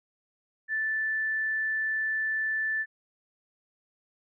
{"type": "tone", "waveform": "sine", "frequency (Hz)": 1758, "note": "A6", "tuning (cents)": -2, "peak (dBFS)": -26, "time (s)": [0.68, 2.86], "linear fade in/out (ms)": 50, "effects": []}